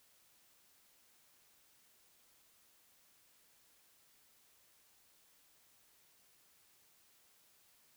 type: silence
effects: white hiss -69 dBFS RMS until 7.96 s